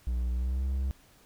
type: tone with pitch glide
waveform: triangle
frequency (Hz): 60.6 to 66.47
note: B1 to C2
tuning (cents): -32 to +28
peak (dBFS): -25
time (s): 0.07-0.91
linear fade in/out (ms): 0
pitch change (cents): +160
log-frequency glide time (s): 0.32-0.65
effects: pink hiss -60 dBFS RMS until 1.25 s